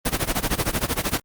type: noise with tremolo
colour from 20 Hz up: pink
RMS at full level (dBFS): -20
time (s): 0.05-1.2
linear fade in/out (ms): 10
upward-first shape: sine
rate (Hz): 13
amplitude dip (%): 90
effects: Opus 24 kbps